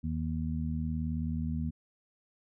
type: harmonic tone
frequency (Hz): 79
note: D#2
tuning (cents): +27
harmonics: 1 / 2 / 3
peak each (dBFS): -34 / -35 / -35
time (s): 0.03-1.71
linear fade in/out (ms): 20
effects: none